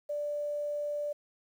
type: tone with quantisation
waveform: sine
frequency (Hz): 587.3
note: D5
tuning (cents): 0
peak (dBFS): -31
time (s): 0.09-1.13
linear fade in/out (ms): 10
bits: 10
effects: none